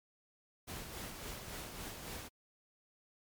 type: noise with tremolo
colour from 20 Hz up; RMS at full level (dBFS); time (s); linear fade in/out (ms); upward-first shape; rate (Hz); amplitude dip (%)
pink; -44; 0.67-2.29; 20; sine; 3.6; 40
effects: MP3 96 kbps